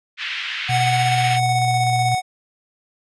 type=band-pass noise; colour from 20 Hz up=pink; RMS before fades=-27 dBFS; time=0.17-1.4 s; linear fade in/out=50 ms; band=1800 to 3400 Hz; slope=24 dB/octave
type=tone with tremolo; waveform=square; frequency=740 Hz; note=F#5; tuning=in tune; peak=-17 dBFS; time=0.68-2.22 s; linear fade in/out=50 ms; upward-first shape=square; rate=16 Hz; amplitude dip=25%
type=tone with pitch glide; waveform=sine; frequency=124.1 to 120.71 Hz; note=B2 to B2; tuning=+9 to -39 cents; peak=-20 dBFS; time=0.69-2.15 s; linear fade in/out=5 ms; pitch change=-48 cents; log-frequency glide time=1.09-1.89 s
effects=resampled to 24000 Hz